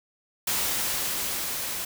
white noise with level ramp, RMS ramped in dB -26 to -32 dBFS, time 0.47-1.85 s, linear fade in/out 5 ms, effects none

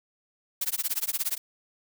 blue noise with tremolo, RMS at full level -26 dBFS, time 0.61-1.38 s, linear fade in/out 5 ms, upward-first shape sine, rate 17 Hz, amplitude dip 100%, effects none

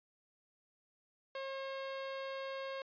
sawtooth tone, 539 Hz, C#5, 49 cents flat, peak -36 dBFS, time 1.35-2.82 s, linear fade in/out 2 ms, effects resampled to 11025 Hz

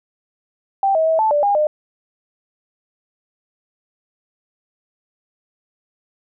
sine tone with pitch steps, 783 / 640 / 645 / 875 / 587 / 811 / 606 Hz, G5 / D#5 / E5 / A5 / D5 / G#5 / D#5, -2 / +49 / -38 / -10 / -1 / -41 / -46 cents, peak -13 dBFS, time 0.83-1.67 s, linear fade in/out 2 ms, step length 120 ms, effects none

